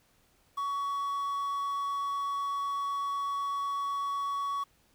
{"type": "tone with quantisation", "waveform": "triangle", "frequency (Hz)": 1123, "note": "C#6", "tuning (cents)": 22, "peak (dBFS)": -28, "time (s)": [0.57, 4.64], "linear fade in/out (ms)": 10, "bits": 9, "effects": ["pink hiss -67 dBFS RMS until 4.94 s"]}